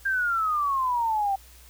sine exponential sweep, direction down, 1608 to 770 Hz, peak -22 dBFS, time 0.05-1.36 s, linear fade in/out 10 ms, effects added 60 Hz sine -50 dBFS peak until 1.69 s + white hiss -53 dBFS RMS until 1.69 s

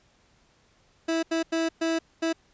30% pulse tone bursts at uneven times, 327.5 Hz, E4, 11 cents flat, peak -21 dBFS, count 5, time 1.08-1.23 / 1.31-1.43 / 1.52-1.69 / 1.81-1.99 / 2.22-2.33 s, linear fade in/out 10 ms, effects pink hiss -63 dBFS RMS until 2.53 s + resampled to 16000 Hz

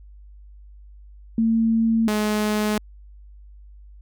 sine / sawtooth tone pair in turn, 225.9 / 211.8 Hz, A3 / G#3, +46 / +34 cents, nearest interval minor second, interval 112 cents, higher first, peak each -16 dBFS, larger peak neither, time 1.38-2.08 / 2.08-2.78 s, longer neither, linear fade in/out 2 ms, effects added 50 Hz sine -42 dBFS peak until 4.01 s

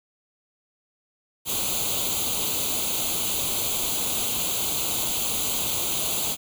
white noise with comb filter, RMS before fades -26 dBFS, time 1.45-6.37 s, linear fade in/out 50 ms, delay 0.28 ms, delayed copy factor +0.85, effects none

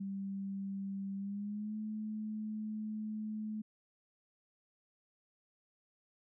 sine tone with pitch glide, 196 to 215 Hz, G3 to A3, 0 to -40 cents, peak -37 dBFS, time 0-3.62 s, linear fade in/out 10 ms, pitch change +160 cents, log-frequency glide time 1.16-1.76 s, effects none

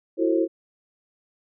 sine chord, F# half-diminished seventh, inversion third, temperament just, 333 / 370 / 444 / 532.8 Hz, E4 / F#4 / A4 / C5, +18 / 0 / +16 / +31 cents, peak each -21 / -25 / -27 / -26 dBFS, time 0.17-0.48 s, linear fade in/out 50 ms, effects none

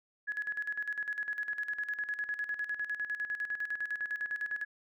sine tone with tremolo, 1685 Hz, G#6, 25 cents sharp, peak -31 dBFS, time 0.27-4.65 s, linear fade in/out 20 ms, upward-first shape square, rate 9.9 Hz, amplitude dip 70%, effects none

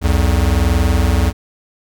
square tone pair together, 63.38 / 84.6 Hz, B1 / E2, +46 / +45 cents, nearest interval perfect fourth, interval 499 cents, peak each -15 dBFS, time 0.01-1.33 s, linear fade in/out 50 ms, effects none

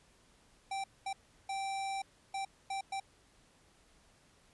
square tone bursts at uneven times, 781 Hz, G5, 7 cents flat, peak -36 dBFS, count 6, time 0.71-0.84 / 1.06-1.13 / 1.49-2.02 / 2.34-2.45 / 2.7-2.81 / 2.92-3 s, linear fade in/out 5 ms, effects pink hiss -66 dBFS RMS until 4.53 s + resampled to 24000 Hz

